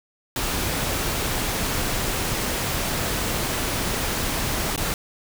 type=noise with dropouts; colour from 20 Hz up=pink; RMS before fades=-25 dBFS; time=0.36-4.94 s; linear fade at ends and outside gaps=1 ms; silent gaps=4.761-4.777 s; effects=none